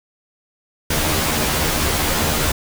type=noise with comb filter; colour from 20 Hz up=pink; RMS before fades=-19 dBFS; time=0.9-2.52 s; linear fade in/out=5 ms; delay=13 ms; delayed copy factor=+0.95; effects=none